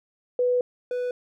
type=tone pair in turn; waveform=sine / triangle; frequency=494.6 / 494.6 Hz; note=B4 / B4; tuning=+3 / +3 cents; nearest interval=unison; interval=0 cents; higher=neither; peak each=-19 / -23 dBFS; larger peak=first; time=0.39-0.61 / 0.91-1.11 s; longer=first; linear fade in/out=2 ms; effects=none